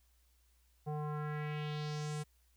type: tone with low-pass filter sweep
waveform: square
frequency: 150.3 Hz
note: D3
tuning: 40 cents sharp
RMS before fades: -39 dBFS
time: 0.86-2.24 s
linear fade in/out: 20 ms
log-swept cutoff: 720 to 9400 Hz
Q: 2.4
effects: added 60 Hz sine -68 dBFS peak until 2.56 s + white hiss -75 dBFS RMS until 2.56 s